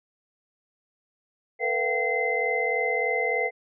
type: tone cluster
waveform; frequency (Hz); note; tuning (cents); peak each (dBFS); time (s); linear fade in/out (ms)
sine; 450.5 / 493.8 / 686 / 763 / 2063; A4 / B4 / F5 / G5 / C7; +41 / 0 / -31 / -47 / -25; -30 / -29 / -31 / -33 / -26; 1.59-3.51; 50
effects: none